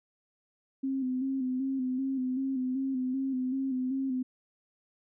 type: tone with vibrato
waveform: sine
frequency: 261.6 Hz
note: C4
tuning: in tune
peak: -28 dBFS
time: 0.83-4.23 s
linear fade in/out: 10 ms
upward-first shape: square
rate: 2.6 Hz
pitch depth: 43 cents each way
effects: none